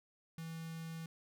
square tone with notch filter, 163.3 Hz, E3, 16 cents flat, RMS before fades -45 dBFS, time 0.38-1.06 s, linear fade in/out 2 ms, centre 600 Hz, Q 0.75, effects none

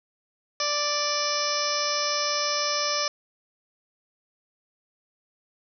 harmonic tone, 587.3 Hz, D5, in tune, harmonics 1 / 2 / 3 / 4 / 5 / 6 / 7 / 8 / 9 / 10, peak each -31 / -30 / -36 / -35 / -39 / -39 / -37 / -37 / -28 / -33 dBFS, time 0.6-3.08 s, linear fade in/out 2 ms, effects none

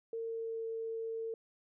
sine tone with pitch glide, 455.4 to 451.5 Hz, A#4 to A4, -40 to +45 cents, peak -36 dBFS, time 0.13-1.34 s, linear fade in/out 2 ms, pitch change -15 cents, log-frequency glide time 0.24-0.65 s, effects none

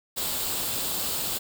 white noise with comb filter, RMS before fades -29 dBFS, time 0.16-1.39 s, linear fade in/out 20 ms, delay 0.25 ms, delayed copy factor +0.5, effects none

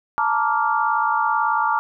sine chord, Bb major seventh, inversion third, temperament just, 874.1 / 932.3 / 1165.4 / 1398.5 Hz, A5 / Bb5 / D6 / F6, -12 / 0 / -14 / +2 cents, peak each -22 / -23 / -22 / -24 dBFS, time 0.18-1.79 s, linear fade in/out 0 ms, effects none

